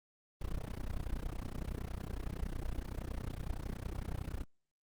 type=noise with amplitude modulation; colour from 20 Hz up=brown; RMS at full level=-35 dBFS; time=0.41-4.44 s; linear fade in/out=5 ms; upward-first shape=sine; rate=30.8 Hz; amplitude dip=100%; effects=Opus 24 kbps